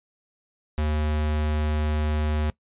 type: tone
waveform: square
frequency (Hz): 76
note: D#2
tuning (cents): -40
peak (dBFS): -23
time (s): 0.78-2.5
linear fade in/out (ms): 0
effects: noise-tail reverb RT60 0.1 s tail -21 dB re dry + resampled to 8000 Hz